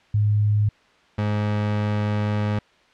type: tone pair in turn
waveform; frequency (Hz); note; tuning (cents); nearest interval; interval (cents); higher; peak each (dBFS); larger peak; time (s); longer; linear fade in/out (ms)
sine / 30% pulse; 104.7 / 104.7; G#2 / G#2; +15 / +15; unison; 0; neither; -16 / -18; first; 0.14-0.69 / 1.18-2.59; second; 5
effects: white hiss -56 dBFS RMS until 2.93 s + low-pass 3000 Hz 12 dB/octave